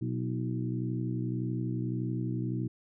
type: harmonic tone with a mistuned harmonic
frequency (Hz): 61.74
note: B1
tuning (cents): 0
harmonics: 2 / 3 / 4 / 5 / 6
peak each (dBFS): -32 / -37 / -39 / -37 / -45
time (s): 0.01-2.68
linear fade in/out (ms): 10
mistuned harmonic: 5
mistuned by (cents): +55
effects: none